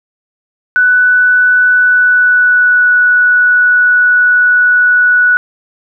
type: tone with pitch glide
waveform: sine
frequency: 1489 to 1473.6 Hz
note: F#6 to F#6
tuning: +11 to -7 cents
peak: -5 dBFS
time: 0.76-5.37 s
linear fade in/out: 0 ms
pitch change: -18 cents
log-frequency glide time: 1.76-2.91 s
effects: none